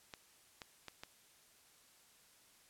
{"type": "clicks", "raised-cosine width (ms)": 0.2, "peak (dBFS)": -29, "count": 4, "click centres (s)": [0.138, 0.618, 0.883, 1.035], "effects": ["white hiss -66 dBFS RMS until 2.69 s", "low-pass 12000 Hz 12 dB/octave"]}